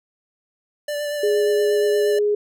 square tone with vibrato, 587 Hz, D5, 1 cent flat, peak -24 dBFS, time 0.88-2.19 s, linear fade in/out 5 ms, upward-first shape sine, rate 8.5 Hz, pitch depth 17 cents each way
sine tone, 415.3 Hz, G#4, in tune, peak -16 dBFS, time 1.23-2.35 s, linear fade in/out 5 ms
effects none

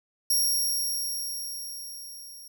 15% pulse tone with level ramp, 5588 Hz, F8, in tune, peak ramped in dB -15 to -38 dBFS, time 0.3-2.48 s, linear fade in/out 5 ms, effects none

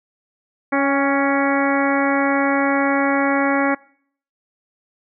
harmonic tone with a mistuned harmonic, 278.3 Hz, C#4, 7 cents sharp, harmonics 1 / 2 / 3 / 4 / 5 / 6 / 7 / 8, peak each -19 / -22 / -24 / -25 / -26 / -27 / -27 / -28 dBFS, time 0.72-3.75 s, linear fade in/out 10 ms, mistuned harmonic 3, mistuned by -27 cents, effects noise-tail reverb RT60 0.6 s tail -24 dB re dry

